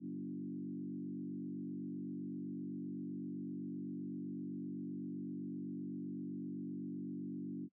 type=tone with frequency modulation; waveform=sine; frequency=233.1 Hz; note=A#3; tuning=in tune; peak=-39 dBFS; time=0-7.69 s; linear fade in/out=50 ms; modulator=47.8 Hz; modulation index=1.6; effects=noise-tail reverb RT60 0.1 s tail -24 dB re dry + high-pass 150 Hz 12 dB/octave